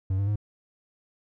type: tone with pitch steps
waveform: triangle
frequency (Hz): 95 / 99.49 / 104.2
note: F#2 / G2 / G#2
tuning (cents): +46 / +26 / +6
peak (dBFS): -21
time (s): 0.1-0.358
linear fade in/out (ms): 5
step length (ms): 86
effects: none